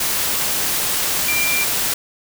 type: tone in noise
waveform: sine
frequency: 2374 Hz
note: D7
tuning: 18 cents sharp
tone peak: -19 dBFS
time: 1.28-1.64 s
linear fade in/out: 5 ms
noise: white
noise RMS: -20 dBFS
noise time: 0-1.94 s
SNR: -2 dB
effects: none